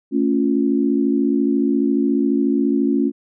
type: chord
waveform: sine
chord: A augmented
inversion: none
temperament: equal with one note detuned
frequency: 222.9 / 277.2 / 349.2 Hz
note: A3 / C#4 / E#4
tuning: +23 / 0 / 0 cents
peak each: -20 / -17 / -22 dBFS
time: 0.11-3.12 s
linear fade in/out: 50 ms
effects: none